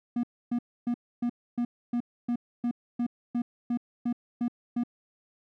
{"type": "tone bursts", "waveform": "triangle", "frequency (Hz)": 240, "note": "B3", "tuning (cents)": -49, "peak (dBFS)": -23, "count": 14, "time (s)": [0.16, 4.836], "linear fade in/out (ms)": 5, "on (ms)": 74, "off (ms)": 280, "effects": []}